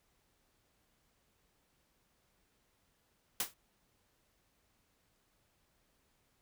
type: noise with exponential decay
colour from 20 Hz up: white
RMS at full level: -30 dBFS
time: 3.4-3.54 s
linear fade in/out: 2 ms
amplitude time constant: 30 ms
effects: pink hiss -75 dBFS RMS until 6.41 s